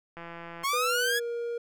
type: click train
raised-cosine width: 0.5 ms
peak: -27 dBFS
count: 80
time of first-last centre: 0.17-0.637 s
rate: 169 Hz
type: linear sweep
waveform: sawtooth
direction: up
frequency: 1064 to 1700 Hz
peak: -22 dBFS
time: 0.63-1.2 s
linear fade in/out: 20 ms
type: tone with pitch glide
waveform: triangle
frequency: 493.9 to 471.6 Hz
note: B4 to A#4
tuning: 0 to +20 cents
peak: -28 dBFS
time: 0.73-1.58 s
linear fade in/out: 5 ms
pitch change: -80 cents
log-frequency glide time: 0.92-1.23 s
effects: none